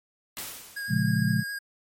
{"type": "noise with exponential decay", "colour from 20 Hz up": "white", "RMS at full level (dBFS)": -33, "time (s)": [0.37, 1.25], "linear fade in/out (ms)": 0, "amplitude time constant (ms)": 190}
{"type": "tone with vibrato", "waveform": "square", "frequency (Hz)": 1634, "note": "G#6", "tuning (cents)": -29, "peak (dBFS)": -32, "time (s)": [0.76, 1.59], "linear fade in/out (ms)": 10, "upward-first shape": "triangle", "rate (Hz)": 9.6, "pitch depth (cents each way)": 22}
{"type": "chord", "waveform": "sine", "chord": "Bb minor seventh", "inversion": "none", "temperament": "just", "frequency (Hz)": [116.54, 139.85, 174.81, 209.8], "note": ["Bb2", "Db3", "F3", "Ab3"], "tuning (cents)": [0, 16, 2, 18], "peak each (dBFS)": -27, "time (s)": [0.88, 1.44], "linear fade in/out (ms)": 50}
{"effects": ["MP3 64 kbps"]}